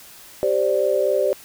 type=chord; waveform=sine; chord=G suspended fourth; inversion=none; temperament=equal; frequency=392 / 523.3 / 587.3 Hz; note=G4 / C5 / D5; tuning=0 / 0 / 0 cents; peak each=-22 / -21 / -20 dBFS; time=0.43-1.33 s; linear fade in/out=0 ms; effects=white hiss -44 dBFS RMS until 1.44 s